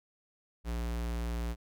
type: tone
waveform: square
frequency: 58.27 Hz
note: A#1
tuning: in tune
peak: -33 dBFS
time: 0.64-1.56 s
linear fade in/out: 50 ms
effects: none